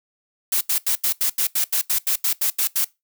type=noise bursts; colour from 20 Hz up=blue; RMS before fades=-20 dBFS; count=14; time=0.52-2.846 s; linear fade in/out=5 ms; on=90 ms; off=82 ms; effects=noise-tail reverb RT60 0.2 s tail -21 dB re dry